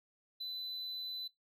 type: tone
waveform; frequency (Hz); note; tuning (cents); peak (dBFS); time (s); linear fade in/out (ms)
triangle; 4006; B7; +24; -38; 0.4-1.28; 10
effects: noise-tail reverb RT60 0.2 s tail -23 dB re dry